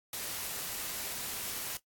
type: noise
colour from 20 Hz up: white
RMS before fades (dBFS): -38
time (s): 0.13-1.77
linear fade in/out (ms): 2
effects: noise-tail reverb RT60 0.1 s tail -18 dB re dry + AAC 64 kbps